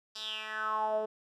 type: tone with band-pass filter sweep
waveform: 10% pulse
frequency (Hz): 216.6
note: A3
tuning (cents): -27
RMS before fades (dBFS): -34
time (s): 0.15-1.06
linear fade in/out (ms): 10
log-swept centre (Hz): 4600 to 500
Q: 6.2
effects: none